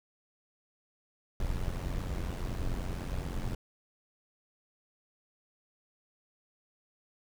brown noise with amplitude modulation, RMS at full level -31 dBFS, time 1.4-3.55 s, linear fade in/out 2 ms, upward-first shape sine, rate 89.7 Hz, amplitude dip 70%, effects none

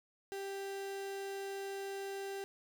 35% pulse tone, 392.9 Hz, G4, 4 cents sharp, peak -38 dBFS, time 0.32-2.44 s, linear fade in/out 0 ms, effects none

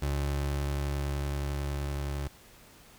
30% pulse tone with level ramp, 70.8 Hz, C#2, 37 cents sharp, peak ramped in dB -25 to -29 dBFS, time 0.02-2.28 s, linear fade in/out 5 ms, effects pink hiss -55 dBFS RMS until 2.98 s

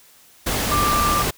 sine tone in noise, 1183 Hz, D6, 12 cents sharp, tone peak -18 dBFS, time 0.71-1.23 s, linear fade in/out 10 ms, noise pink, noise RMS -22 dBFS, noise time 0.46-1.31 s, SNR +1 dB, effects white hiss -51 dBFS RMS until 1.37 s

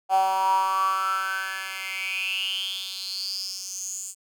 10% pulse tone with high-pass filter sweep, 190.6 Hz, G3, 48 cents flat, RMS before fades -27 dBFS, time 0.09-4.15 s, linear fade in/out 50 ms, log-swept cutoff 740 to 7700 Hz, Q 10, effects none

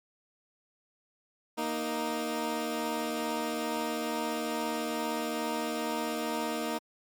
15% pulse tone pair together, 233.9 / 311.1 Hz, A#3 / D#4, +6 / 0 cents, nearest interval perfect fourth, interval 494 cents, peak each -27 dBFS, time 1.57-6.79 s, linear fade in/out 20 ms, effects MP3 96 kbps

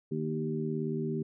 harmonic tone with a mistuned harmonic, 77.7 Hz, D#2, 2 cents flat, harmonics 2 / 3 / 4 / 5, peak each -34 / -35 / -40 / -35 dBFS, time 0.11-1.23 s, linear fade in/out 10 ms, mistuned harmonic 2, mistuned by -17 cents, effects none

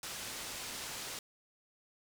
white low-pass noise, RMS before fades -43 dBFS, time 0.03-1.19 s, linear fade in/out 2 ms, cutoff 8100 Hz, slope 12 dB/octave, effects none

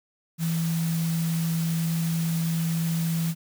sine tone in noise, 164.7 Hz, E3, 1 cent flat, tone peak -23 dBFS, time 0.38-3.35 s, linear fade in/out 50 ms, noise white, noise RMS -37 dBFS, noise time 0.38-3.35 s, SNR +11 dB, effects none

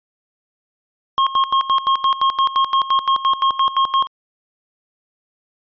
square tone with tremolo, 1076 Hz, C6, 48 cents sharp, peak -13 dBFS, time 1.18-4.07 s, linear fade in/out 0 ms, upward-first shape square, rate 5.8 Hz, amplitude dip 80%, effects resampled to 11025 Hz

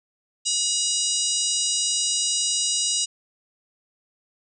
harmonic tone with a mistuned harmonic, 962 Hz, B5, 46 cents flat, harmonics 3 / 4 / 5 / 6 / 7 / 8 / 9, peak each -29 / -29 / -29 / -29 / -29 / -29 / -29 dBFS, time 0.45-3.06 s, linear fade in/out 20 ms, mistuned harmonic 5, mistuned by +41 cents, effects none

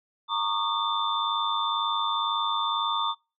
sine tone cluster, 922 / 1116 / 1218 / 3553 Hz, A#5 / C#6 / D#6 / A7, -19 / +11 / -37 / +16 cents, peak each -30 dBFS, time 0.28-3.15 s, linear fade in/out 50 ms, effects noise-tail reverb RT60 0.3 s tail -25 dB re dry

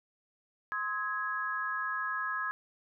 sine chord, Ab major, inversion first, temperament equal with one note detuned, 1046.5 / 1277.3 / 1661.2 Hz, C6 / Eb6 / Ab6, 0 / +45 / 0 cents, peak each -38 / -36 / -34 dBFS, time 0.72-2.51 s, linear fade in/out 0 ms, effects none

